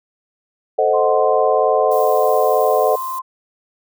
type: chord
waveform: sine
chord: A diminished seventh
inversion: none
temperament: equal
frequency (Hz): 440 / 523.3 / 622.3 / 740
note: A4 / C5 / Eb5 / Gb5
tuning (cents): 0 / 0 / 0 / 0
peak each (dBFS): -18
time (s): 0.78-2.96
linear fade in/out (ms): 10
type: tone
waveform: sine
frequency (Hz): 1043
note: C6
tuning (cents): -6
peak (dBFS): -22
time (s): 0.93-3.22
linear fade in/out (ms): 20
type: noise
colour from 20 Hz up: violet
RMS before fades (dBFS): -34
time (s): 1.91-3.19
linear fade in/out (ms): 5
effects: none